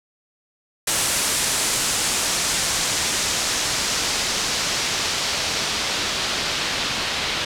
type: noise with low-pass filter sweep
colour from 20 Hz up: white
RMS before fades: -23 dBFS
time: 0.87-7.45 s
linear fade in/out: 5 ms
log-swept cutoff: 9400 to 3900 Hz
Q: 1.1
effects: none